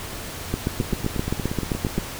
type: two click trains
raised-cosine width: 3 ms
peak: -13 / -9 dBFS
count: 11 / 12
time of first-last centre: 0.81-1.985 / 0.54-1.98 s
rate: 8.51 / 7.64 Hz
effects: added 90 Hz sine -41 dBFS peak until 2.19 s + pink hiss -34 dBFS RMS until 2.19 s